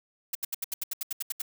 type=noise bursts; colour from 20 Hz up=blue; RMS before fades=-31 dBFS; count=12; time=0.33-1.419 s; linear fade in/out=5 ms; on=22 ms; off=75 ms; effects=none